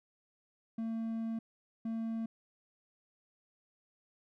triangle tone bursts at uneven times, 225.8 Hz, A3, 45 cents sharp, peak -32 dBFS, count 2, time 0.78-1.39 / 1.85-2.26 s, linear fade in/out 5 ms, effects none

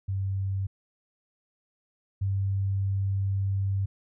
sine tone pair in turn, 96.9 / 97.74 Hz, G2 / G2, -20 / -5 cents, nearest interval unison, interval 15 cents, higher second, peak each -26 / -24 dBFS, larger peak second, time 0.08-0.67 / 2.21-3.86 s, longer second, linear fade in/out 10 ms, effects none

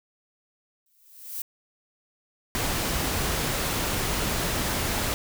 violet noise with exponential growth, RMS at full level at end -30 dBFS, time 0.86-1.42 s, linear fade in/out 2 ms, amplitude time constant 120 ms
pink noise, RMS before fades -27 dBFS, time 2.55-5.14 s, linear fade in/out 0 ms
effects none

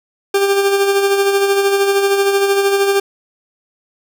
40% pulse tone with tremolo, 396.7 Hz, G4, 21 cents sharp, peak -9 dBFS, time 0.34-3 s, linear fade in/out 5 ms, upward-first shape sine, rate 13 Hz, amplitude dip 45%, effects none

